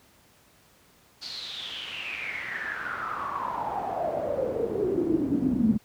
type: noise with band-pass filter sweep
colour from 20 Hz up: brown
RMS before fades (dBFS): -29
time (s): 1.21-5.78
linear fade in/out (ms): 20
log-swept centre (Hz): 4600 to 210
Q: 9.5
effects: pink hiss -59 dBFS RMS until 5.84 s + high-pass 60 Hz 12 dB/octave